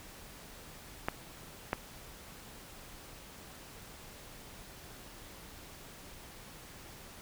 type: clicks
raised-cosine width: 0.5 ms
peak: -15 dBFS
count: 2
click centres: 1.085 / 1.731 s
effects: pink hiss -51 dBFS RMS until 7.21 s